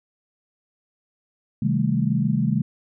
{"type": "chord", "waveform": "sine", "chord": "A half-diminished seventh", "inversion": "first", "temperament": "just", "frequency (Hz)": [132, 158.4, 198, 220], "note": ["C3", "Eb3", "G3", "A3"], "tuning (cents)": [16, 31, 18, 0], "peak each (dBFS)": -24, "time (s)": [1.62, 2.62], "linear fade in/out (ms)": 5, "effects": []}